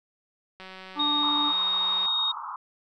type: click train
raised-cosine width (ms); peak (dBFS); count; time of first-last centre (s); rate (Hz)
0.3; -27; 275; 0.6-2.057; 188
type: harmonic tone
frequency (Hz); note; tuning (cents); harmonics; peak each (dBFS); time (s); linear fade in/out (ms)
293.7; D4; 0; 1 / 3 / 4; -31 / -31 / -31; 0.95-1.53; 50
type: tone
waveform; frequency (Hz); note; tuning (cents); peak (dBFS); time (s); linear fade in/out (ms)
sine; 3729; A#7; 0; -23; 0.99-2.32; 10
type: band-pass noise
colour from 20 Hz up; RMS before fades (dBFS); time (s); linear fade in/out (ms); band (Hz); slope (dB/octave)
white; -36; 1.22-2.56; 2; 850 to 1300; 96
effects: none